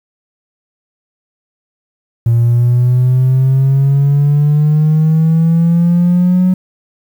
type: exponential sweep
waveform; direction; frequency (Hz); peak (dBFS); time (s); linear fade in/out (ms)
triangle; up; 115.9 to 185; -4; 2.26-6.54; 5
effects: tanh soft clip ceiling -3 dBFS + 7-bit